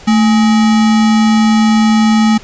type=tone with sample-and-hold; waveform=sine; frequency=220 Hz; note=A3; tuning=in tune; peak=-6 dBFS; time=0.07-2.38 s; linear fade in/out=10 ms; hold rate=1050 Hz; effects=pink hiss -36 dBFS RMS until 2.43 s + resampled to 16000 Hz